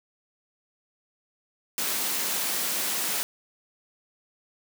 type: high-pass noise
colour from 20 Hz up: white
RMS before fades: -28 dBFS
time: 1.78-3.23 s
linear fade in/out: 0 ms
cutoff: 160 Hz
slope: 48 dB/octave
effects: none